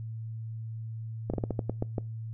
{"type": "slowing click train", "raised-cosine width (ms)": 2, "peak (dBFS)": -16, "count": 9, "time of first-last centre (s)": [1.3, 1.982], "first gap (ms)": 37, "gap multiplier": 1.23, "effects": ["noise-tail reverb RT60 0.3 s tail -24 dB re dry", "added 112 Hz sine -35 dBFS peak until 2.33 s"]}